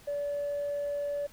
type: tone with tanh clipping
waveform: triangle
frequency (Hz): 576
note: D5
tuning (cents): -34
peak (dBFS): -30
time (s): 0.07-1.27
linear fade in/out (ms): 10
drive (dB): 5
effects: pink hiss -56 dBFS RMS until 1.32 s